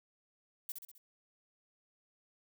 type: noise with echo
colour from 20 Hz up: violet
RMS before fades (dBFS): -40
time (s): 0.69-0.72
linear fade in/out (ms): 2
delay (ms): 65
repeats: 4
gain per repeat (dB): -5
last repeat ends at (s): 0.98
effects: none